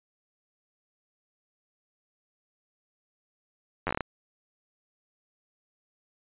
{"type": "slowing click train", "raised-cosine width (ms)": 0.5, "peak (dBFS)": -13, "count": 8, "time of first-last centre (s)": [3.87, 4.007], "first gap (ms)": 10, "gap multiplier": 1.22, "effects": ["resampled to 8000 Hz"]}